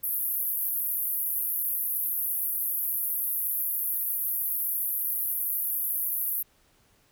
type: band-pass noise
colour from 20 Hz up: pink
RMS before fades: -29 dBFS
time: 0.03-6.43 s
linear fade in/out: 10 ms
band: 11000 to 16000 Hz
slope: 96 dB/octave
effects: pink hiss -64 dBFS RMS until 7.11 s